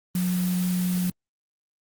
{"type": "tone in noise", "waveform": "sine", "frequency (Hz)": 180.5, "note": "F#3", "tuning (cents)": -43, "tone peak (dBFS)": -22, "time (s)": [0.15, 1.1], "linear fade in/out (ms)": 2, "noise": "white", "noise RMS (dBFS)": -35, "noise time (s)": [0.15, 1.1], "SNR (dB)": 10, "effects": ["Opus 24 kbps"]}